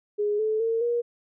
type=tone with pitch steps; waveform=sine; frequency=415.3 / 434.4 / 454.5 / 475.4 Hz; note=G#4 / A4 / A#4 / A#4; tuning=0 / -22 / -44 / +34 cents; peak=-22 dBFS; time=0.18-1.02 s; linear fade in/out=20 ms; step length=210 ms; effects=none